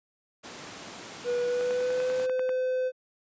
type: noise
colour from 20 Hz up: pink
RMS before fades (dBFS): -41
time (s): 0.43-2.27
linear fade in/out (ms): 20
type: tone with pitch glide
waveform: triangle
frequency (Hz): 486.5 to 511.3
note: B4 to C5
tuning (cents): -26 to -40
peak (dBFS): -23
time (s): 1.24-2.92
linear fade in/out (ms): 50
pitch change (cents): +86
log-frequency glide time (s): 1.42-2.18
type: click train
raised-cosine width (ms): 0.5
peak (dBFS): -23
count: 10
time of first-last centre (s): 1.61-2.492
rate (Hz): 10.2
effects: high-pass 200 Hz 12 dB/octave + resampled to 16000 Hz